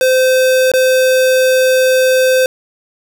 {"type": "tone with dropouts", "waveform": "square", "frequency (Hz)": 516, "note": "C5", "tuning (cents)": -24, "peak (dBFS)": -9, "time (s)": [0.01, 2.46], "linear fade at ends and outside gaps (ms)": 1, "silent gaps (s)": [0.717, 0.737], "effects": []}